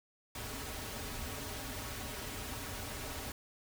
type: noise with comb filter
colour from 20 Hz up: pink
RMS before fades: -42 dBFS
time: 0.35-3.32 s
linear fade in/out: 2 ms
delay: 5.8 ms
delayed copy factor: -0.7
effects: none